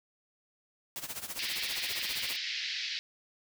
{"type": "noise with tremolo", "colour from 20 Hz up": "white", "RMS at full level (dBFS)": -37, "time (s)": [0.96, 2.36], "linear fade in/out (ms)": 0, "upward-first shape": "sine", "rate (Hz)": 15, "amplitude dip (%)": 80}
{"type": "band-pass noise", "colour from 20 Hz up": "white", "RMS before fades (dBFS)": -36, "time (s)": [1.39, 2.99], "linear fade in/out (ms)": 0, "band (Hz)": [1800, 5100], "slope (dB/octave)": 48}
{"effects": []}